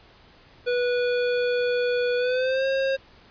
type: tone with pitch glide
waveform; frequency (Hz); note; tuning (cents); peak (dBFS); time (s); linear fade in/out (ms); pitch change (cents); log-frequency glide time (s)
square; 489.9 to 537.3; B4 to C5; -14 to +46; -22; 0.66-2.97; 20; +160; 2.17-2.66
effects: pink hiss -53 dBFS RMS until 3.3 s + resampled to 11025 Hz